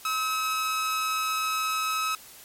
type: tone with amplitude modulation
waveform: sawtooth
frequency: 1285 Hz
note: E6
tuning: 45 cents flat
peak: -20 dBFS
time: 0.05-2.15 s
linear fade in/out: 2 ms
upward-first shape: sine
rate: 266 Hz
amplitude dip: 35%
effects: white hiss -48 dBFS RMS until 2.44 s + MP3 64 kbps